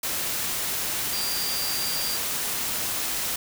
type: tone in noise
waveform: sine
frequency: 4738 Hz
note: D8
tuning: 14 cents sharp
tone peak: -30 dBFS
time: 1.13-2.17 s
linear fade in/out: 5 ms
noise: white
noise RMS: -28 dBFS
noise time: 0.03-3.36 s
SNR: -5 dB
effects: none